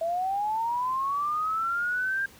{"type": "linear sweep", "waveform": "sine", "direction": "up", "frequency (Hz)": [651, 1606], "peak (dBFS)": -25, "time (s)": [0.01, 2.26], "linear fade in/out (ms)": 5, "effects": ["pink hiss -52 dBFS RMS until 2.39 s", "high-pass 60 Hz 12 dB/octave"]}